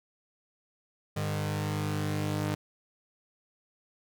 sawtooth tone pair together, 101.1 / 151.83 Hz, G#2 / D#3, -46 / -42 cents, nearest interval perfect fifth, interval 704 cents, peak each -28 dBFS, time 1.16-2.55 s, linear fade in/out 10 ms, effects none

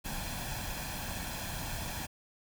pink noise with comb filter, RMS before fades -38 dBFS, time 0.04-2.07 s, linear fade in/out 20 ms, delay 1.2 ms, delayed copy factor +0.6, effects none

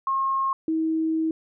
sine tone pair in turn, 1077 / 320.2 Hz, C6 / D#4, +50 / +50 cents, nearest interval octave + major sixth, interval 2100 cents, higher first, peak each -21 dBFS, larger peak neither, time 0.07-0.53 / 0.68-1.31 s, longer second, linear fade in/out 2 ms, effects none

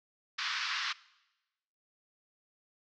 pink band-pass noise, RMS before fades -35 dBFS, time 0.38-0.93 s, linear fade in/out 10 ms, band 1100 to 5400 Hz, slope 48 dB/octave, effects noise-tail reverb RT60 1.0 s tail -21 dB re dry

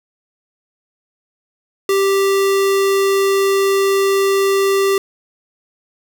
square tone, 392 Hz, G4, in tune, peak -13 dBFS, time 1.89-4.98 s, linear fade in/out 2 ms, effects none

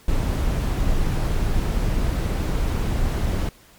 brown noise, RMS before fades -21 dBFS, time 0.08-3.49 s, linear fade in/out 2 ms, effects pink hiss -51 dBFS RMS until 3.78 s + MP3 96 kbps

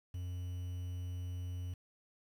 triangle tone with quantisation, 90 Hz, F#2, 47 cents flat, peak -36 dBFS, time 0.14-1.74 s, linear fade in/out 5 ms, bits 10, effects none

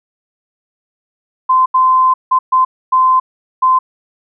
sine tone bursts at uneven times, 1033 Hz, C6, 22 cents flat, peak -7 dBFS, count 6, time 1.49-1.66 / 1.74-2.14 / 2.31-2.39 / 2.52-2.65 / 2.92-3.2 / 3.62-3.79 s, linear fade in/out 10 ms, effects none

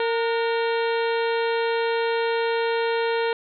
harmonic tone with a mistuned harmonic, 460 Hz, A#4, 23 cents flat, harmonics 1 / 2 / 3 / 4 / 5 / 6 / 7 / 8 / 9, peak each -22 / -28 / -32 / -34 / -36 / -38 / -39 / -40 / -41 dBFS, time 0-3.33 s, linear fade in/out 2 ms, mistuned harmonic 3, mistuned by +72 cents, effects none

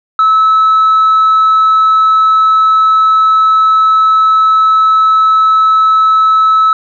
sine tone, 1300 Hz, E6, 24 cents flat, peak -3 dBFS, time 0.19-6.73 s, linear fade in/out 2 ms, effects tanh soft clip ceiling -3 dBFS

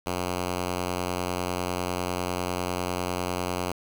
5% pulse tone, 90 Hz, F#2, 47 cents flat, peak -16 dBFS, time 0.06-3.72 s, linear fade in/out 5 ms, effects 8-bit

